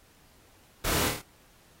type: noise with echo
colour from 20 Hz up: pink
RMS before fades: -30 dBFS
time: 0.84-1.09 s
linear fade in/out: 10 ms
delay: 26 ms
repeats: 5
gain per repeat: -3 dB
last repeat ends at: 1.22 s
effects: pink hiss -60 dBFS RMS until 1.8 s + AAC 48 kbps